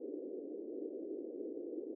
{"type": "band-pass noise", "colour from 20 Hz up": "pink", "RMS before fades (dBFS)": -44, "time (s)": [0, 1.95], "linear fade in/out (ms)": 10, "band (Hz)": [290, 480], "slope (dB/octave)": 48, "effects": []}